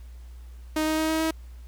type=tone with pitch steps; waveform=sawtooth; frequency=311.1 / 313.4 / 315.8 / 318.2 / 320.6 Hz; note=D#4 / D#4 / D#4 / D#4 / E4; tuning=0 / +13 / +26 / +39 / -48 cents; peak=-19 dBFS; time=0.76-1.31 s; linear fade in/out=5 ms; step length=110 ms; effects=added 60 Hz sine -40 dBFS peak until 1.67 s + pink hiss -60 dBFS RMS until 1.67 s